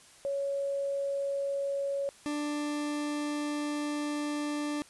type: tone pair in turn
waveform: sine / 40% pulse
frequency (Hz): 557 / 295.1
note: C#5 / D4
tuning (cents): +8 / +8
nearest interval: major seventh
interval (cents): 1100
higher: first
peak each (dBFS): -29 / -30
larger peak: first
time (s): 0.25-2.09 / 2.26-4.82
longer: second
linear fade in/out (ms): 0
effects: white hiss -56 dBFS RMS until 4.89 s + resampled to 24000 Hz